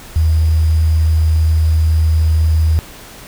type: tone with sample-and-hold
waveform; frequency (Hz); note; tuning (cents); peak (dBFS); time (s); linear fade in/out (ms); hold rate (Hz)
sine; 79.6; D#2; +40; -9; 0.16-2.79; 0; 4900
effects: pink hiss -36 dBFS RMS until 3.27 s